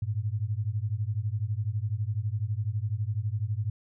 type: beating tone pair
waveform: sine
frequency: 100 / 112 Hz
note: G2 / A2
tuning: +35 / +31 cents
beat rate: 12 Hz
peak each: -30 dBFS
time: 0.02-3.7 s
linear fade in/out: 5 ms
effects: none